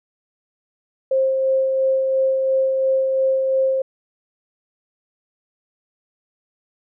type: tone with tremolo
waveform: sine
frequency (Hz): 530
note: C5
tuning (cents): +22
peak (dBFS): -14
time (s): 1.11-3.82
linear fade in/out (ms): 5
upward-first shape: sine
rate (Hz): 2.9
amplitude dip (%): 30
effects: none